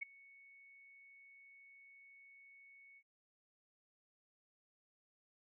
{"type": "tone with ADSR envelope", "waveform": "sine", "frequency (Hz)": 2217, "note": "C#7", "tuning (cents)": 0, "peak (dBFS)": -36, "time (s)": [0.01, 3.03], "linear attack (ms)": 16, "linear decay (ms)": 9, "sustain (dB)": -23, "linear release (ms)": 57, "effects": []}